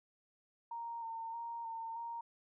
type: tone with vibrato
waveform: sine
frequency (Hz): 920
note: A#5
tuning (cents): -23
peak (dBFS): -40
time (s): 0.71-2.21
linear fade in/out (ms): 5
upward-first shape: square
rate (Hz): 1.6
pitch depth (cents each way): 21
effects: none